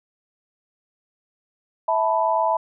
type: chord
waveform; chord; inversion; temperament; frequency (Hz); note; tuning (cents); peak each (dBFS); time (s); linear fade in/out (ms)
sine; E suspended fourth; none; equal with one note detuned; 653.2 / 880 / 987.8; E5 / A5 / B5; -16 / 0 / 0; -22; 1.88-2.57; 5
effects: none